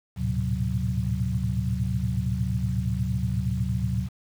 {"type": "tone cluster", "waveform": "sine", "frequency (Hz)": [74.6, 108.8, 117.2, 130.5, 184.2], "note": ["D2", "A2", "A#2", "C3", "F#3"], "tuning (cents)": [28, -19, 10, -4, -7], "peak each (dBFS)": -30, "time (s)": [0.16, 4.09], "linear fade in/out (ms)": 50, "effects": ["8-bit"]}